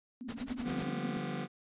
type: band-pass noise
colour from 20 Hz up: pink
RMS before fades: -40 dBFS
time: 0.21-1.17 s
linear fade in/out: 0 ms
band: 230 to 260 Hz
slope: 96 dB/octave
type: noise with tremolo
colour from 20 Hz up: pink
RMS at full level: -43 dBFS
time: 0.28-0.89 s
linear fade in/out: 10 ms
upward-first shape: sine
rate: 10 Hz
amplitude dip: 95%
type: chord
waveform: sawtooth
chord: G dominant seventh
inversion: second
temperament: just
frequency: 147 / 176.4 / 196 / 245 Hz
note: D3 / F3 / G3 / B3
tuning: +2 / +18 / 0 / -14 cents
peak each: -37 dBFS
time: 0.63-1.48 s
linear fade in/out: 50 ms
effects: resampled to 8000 Hz